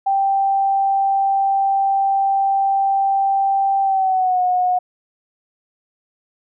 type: tone with pitch glide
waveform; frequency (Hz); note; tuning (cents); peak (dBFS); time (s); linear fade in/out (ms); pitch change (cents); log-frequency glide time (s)
sine; 784 to 727.3; G5 to F#5; 0 to -30; -14; 0.06-4.79; 10; -130; 3.82-4.41
effects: none